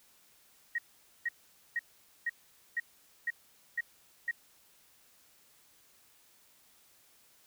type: tone bursts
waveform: sine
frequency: 1884 Hz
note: A#6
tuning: 18 cents sharp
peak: -29 dBFS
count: 8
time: 0.75-4.312 s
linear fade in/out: 5 ms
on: 34 ms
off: 470 ms
effects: white hiss -64 dBFS RMS until 7.46 s